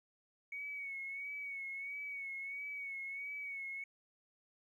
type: tone with vibrato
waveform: triangle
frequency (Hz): 2228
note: C#7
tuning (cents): +8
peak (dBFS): -37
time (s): 0.52-3.84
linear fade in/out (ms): 5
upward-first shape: sine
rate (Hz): 1.5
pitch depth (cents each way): 48
effects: tanh soft clip ceiling -39 dBFS